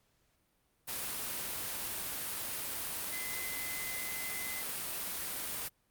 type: tone in noise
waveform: sine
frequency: 2042 Hz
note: C7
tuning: 43 cents flat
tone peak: -42 dBFS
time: 3.11-4.63 s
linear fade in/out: 20 ms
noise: white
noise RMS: -38 dBFS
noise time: 0.87-5.69 s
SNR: -7 dB
effects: pink hiss -74 dBFS RMS until 5.9 s + Opus 48 kbps